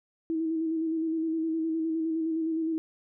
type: tone with vibrato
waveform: sine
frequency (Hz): 322.8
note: E4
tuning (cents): -36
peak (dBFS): -26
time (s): 0.3-2.78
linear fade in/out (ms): 0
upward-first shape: square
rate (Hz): 9.7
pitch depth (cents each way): 25
effects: none